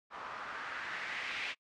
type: noise with low-pass filter sweep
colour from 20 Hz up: blue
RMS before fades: -41 dBFS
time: 0.1-1.55 s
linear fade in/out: 50 ms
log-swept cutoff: 1100 to 2500 Hz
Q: 2.3
effects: noise-tail reverb RT60 0.1 s tail -25 dB re dry + low-pass 6000 Hz 12 dB/octave